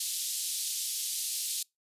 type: band-pass noise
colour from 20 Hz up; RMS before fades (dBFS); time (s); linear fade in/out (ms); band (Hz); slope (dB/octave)
white; -34; 0-1.63; 5; 3400 to 12000; 24
effects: noise-tail reverb RT60 0.2 s tail -26 dB re dry + resampled to 32000 Hz